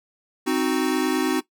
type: chord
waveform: square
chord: C diminished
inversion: none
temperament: equal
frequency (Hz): 261.6 / 311.1 / 370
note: C4 / Eb4 / Gb4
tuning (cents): 0 / 0 / 0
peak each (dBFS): -25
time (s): 0.46-1.41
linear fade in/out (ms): 20
effects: noise-tail reverb RT60 0.1 s tail -17 dB re dry